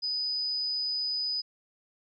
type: tone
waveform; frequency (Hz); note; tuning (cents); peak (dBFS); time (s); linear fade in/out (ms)
sine; 4984; D#8; +2; -28; 0.02-1.42; 20
effects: none